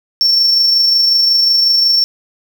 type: tone with amplitude modulation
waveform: triangle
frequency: 5440 Hz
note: F8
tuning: 46 cents flat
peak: -6 dBFS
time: 0.21-2.04 s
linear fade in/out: 0 ms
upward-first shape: sine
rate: 25.5 Hz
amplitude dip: 30%
effects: none